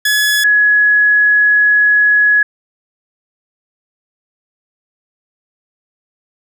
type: tone pair in turn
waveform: sawtooth / sine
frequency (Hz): 1698 / 1683.4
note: G#6 / G#6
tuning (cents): +38 / +23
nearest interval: unison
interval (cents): 15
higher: first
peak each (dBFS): -7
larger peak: neither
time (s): 0.05-0.44 / 0.44-2.43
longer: second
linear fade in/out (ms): 5
effects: none